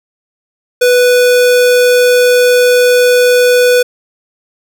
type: tone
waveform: square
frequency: 493.9 Hz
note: B4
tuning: in tune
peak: -6 dBFS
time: 0.81-3.83 s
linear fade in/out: 10 ms
effects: none